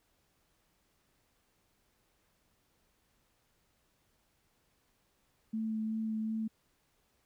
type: tone with vibrato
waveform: sine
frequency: 219.8 Hz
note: A3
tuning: 2 cents flat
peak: -32 dBFS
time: 5.53-6.48 s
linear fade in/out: 10 ms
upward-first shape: sine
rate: 2.7 Hz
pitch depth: 12 cents each way
effects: pink hiss -74 dBFS RMS until 7.25 s